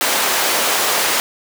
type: high-pass noise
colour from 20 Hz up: pink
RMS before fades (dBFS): -17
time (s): 0.01-1.2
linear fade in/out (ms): 0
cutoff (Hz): 540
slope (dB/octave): 12
effects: none